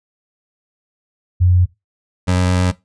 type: tone pair in turn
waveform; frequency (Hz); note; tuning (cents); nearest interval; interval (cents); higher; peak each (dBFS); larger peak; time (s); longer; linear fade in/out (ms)
sine / 25% pulse; 90 / 90.89; F#2 / F#2; -47 / -30; unison; 17; second; -9; neither; 1.4-1.66 / 2.27-2.72; second; 20
effects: noise-tail reverb RT60 0.2 s tail -18 dB re dry + resampled to 22050 Hz